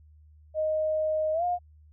sine tone with pitch glide, 622.3 to 710.7 Hz, D#5 to F5, 0 to +30 cents, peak -24 dBFS, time 0.54-1.59 s, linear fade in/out 50 ms, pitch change +230 cents, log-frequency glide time 1.33-1.44 s, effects added 76 Hz sine -52 dBFS peak until 1.92 s

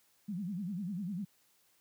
sine tone with vibrato, 189 Hz, F#3, 37 cents sharp, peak -35 dBFS, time 0.28-1.25 s, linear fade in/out 10 ms, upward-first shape sine, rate 10 Hz, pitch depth 210 cents each way, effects white hiss -70 dBFS RMS until 1.8 s + high-pass 60 Hz 12 dB/octave

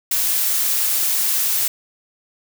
blue noise, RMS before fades -19 dBFS, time 0.11-1.68 s, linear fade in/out 5 ms, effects none

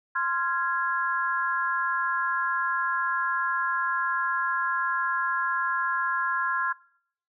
sine chord, F minor, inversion second, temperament equal with one note detuned, 1046.5 / 1382.5 / 1661.2 Hz, C6 / F6 / Ab6, 0 / -18 / 0 cents, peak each -28 dBFS, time 0.15-6.73 s, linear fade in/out 10 ms, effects noise-tail reverb RT60 0.6 s tail -22 dB re dry

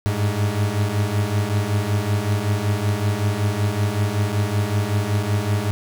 40% pulse beating tone pair, 100 / 105.3 Hz, G2 / G#2, +35 / +24 cents, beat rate 5.3 Hz, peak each -22 / -20 dBFS, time 0.06-5.71 s, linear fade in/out 0 ms, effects none

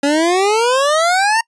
25% pulse exponential sweep, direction up, 277.2 to 929 Hz, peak -8 dBFS, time 0.03-1.41 s, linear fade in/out 5 ms, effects noise-tail reverb RT60 0.1 s tail -25 dB re dry + resampled to 22050 Hz

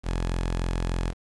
sawtooth tone, 43.36 Hz, F1, 12 cents flat, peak -21 dBFS, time 0.03-1.14 s, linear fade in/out 50 ms, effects resampled to 22050 Hz + 8-bit

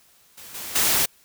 white noise with level steps, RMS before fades -42 / -34 / -20 dBFS, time 0.37-1.06 s, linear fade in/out 10 ms, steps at 0.54 / 0.75 s, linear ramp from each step 10 ms, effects white hiss -57 dBFS RMS until 1.24 s

